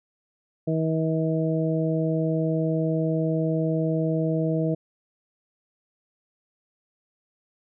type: harmonic tone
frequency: 160 Hz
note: D#3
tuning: 49 cents sharp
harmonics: 1 / 2 / 3 / 4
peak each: -24 / -27 / -29 / -30 dBFS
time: 0.67-4.75 s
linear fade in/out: 10 ms
effects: none